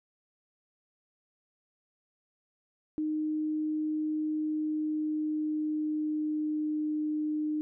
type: tone with pitch glide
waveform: sine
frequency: 308 to 304.5 Hz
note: D#4 to D#4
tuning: -17 to -37 cents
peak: -28 dBFS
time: 2.98-7.61 s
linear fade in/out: 0 ms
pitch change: -20 cents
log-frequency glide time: 4.29-6.97 s
effects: none